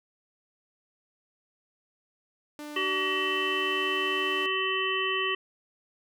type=tone; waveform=sawtooth; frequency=297.2 Hz; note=D4; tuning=21 cents sharp; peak=-34 dBFS; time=2.59-4.46 s; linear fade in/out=0 ms
type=harmonic tone; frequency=380 Hz; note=F#4; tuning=46 cents sharp; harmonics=1 / 3 / 5 / 7 / 8; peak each=-32 / -32 / -32 / -32 / -32 dBFS; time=2.76-5.35 s; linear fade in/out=5 ms
effects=none